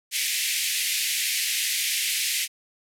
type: band-pass noise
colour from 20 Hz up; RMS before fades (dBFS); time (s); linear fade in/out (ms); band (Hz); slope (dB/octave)
pink; -26; 0.11-2.48; 50; 2000 to 14000; 48
effects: none